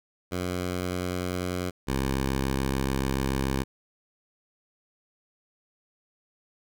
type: tone pair in turn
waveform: 10% pulse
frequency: 90.2 / 66.93 Hz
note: F#2 / C2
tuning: -44 / +40 cents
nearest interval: perfect fourth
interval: 516 cents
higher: first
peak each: -20 / -17 dBFS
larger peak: second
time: 0.31-1.71 / 1.87-3.64 s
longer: second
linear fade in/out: 20 ms
effects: none